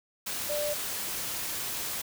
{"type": "tone in noise", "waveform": "sine", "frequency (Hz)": 591, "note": "D5", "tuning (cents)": 11, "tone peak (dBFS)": -29, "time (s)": [0.49, 0.74], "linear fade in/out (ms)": 10, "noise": "white", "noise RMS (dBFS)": -34, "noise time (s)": [0.26, 2.02], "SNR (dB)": 2, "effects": []}